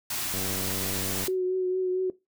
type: band-stop noise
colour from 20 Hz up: white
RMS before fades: -31 dBFS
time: 0.1-1.28 s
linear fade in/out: 5 ms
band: 410 to 580 Hz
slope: 96 dB/octave
type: click train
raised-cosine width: 2 ms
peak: -23 dBFS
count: 87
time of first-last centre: 0.34-1.24 s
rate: 95.6 Hz
type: tone with vibrato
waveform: sine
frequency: 370 Hz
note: F#4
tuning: in tune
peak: -23 dBFS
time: 1.28-2.1 s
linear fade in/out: 2 ms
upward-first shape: triangle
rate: 4.4 Hz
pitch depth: 26 cents each way
effects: noise-tail reverb RT60 0.2 s tail -18 dB re dry